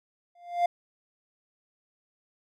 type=tone with exponential growth; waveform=triangle; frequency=698.5 Hz; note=F5; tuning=in tune; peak=-16 dBFS; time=0.35-0.66 s; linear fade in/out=5 ms; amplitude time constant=66 ms; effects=none